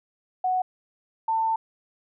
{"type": "tone pair in turn", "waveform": "sine", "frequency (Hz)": [740, 894.4], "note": ["F#5", "A5"], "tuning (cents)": [0, 28], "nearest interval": "minor third", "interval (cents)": 328, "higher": "second", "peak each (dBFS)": -21, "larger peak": "neither", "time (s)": [[0.44, 0.62], [1.28, 1.56]], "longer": "second", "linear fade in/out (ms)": 5, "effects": []}